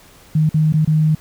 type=tone with dropouts; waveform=sine; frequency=155.3 Hz; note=D#3; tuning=3 cents flat; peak=-11 dBFS; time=0.35-1.15 s; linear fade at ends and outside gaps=5 ms; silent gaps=0.493-0.542 / 0.725-0.738 / 0.849-0.874 s; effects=pink hiss -46 dBFS RMS until 1.2 s